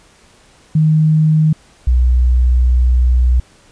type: tone pair in turn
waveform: sine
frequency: 155.9 / 61.87 Hz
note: D#3 / B1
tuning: +4 / +4 cents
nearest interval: octave + major third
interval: 1600 cents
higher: first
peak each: -8 dBFS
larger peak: neither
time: 0.75-1.53 / 1.87-3.4 s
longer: second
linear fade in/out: 5 ms
effects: pink hiss -48 dBFS RMS until 3.71 s + resampled to 22050 Hz